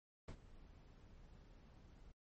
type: noise with ADSR envelope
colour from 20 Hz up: brown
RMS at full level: -45 dBFS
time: 0.28-2.12 s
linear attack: 5 ms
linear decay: 69 ms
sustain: -16 dB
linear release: 6 ms
effects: MP3 32 kbps